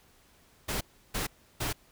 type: noise bursts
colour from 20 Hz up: pink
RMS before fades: -32 dBFS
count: 3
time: 0.68-1.73 s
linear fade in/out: 10 ms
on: 130 ms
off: 330 ms
effects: pink hiss -62 dBFS RMS until 1.91 s